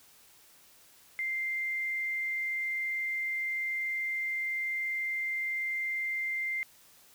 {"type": "tone", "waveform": "sine", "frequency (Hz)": 2093, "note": "C7", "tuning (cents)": 0, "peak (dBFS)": -30, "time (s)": [1.19, 6.63], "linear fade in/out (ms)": 0, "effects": ["white hiss -59 dBFS RMS until 7.14 s"]}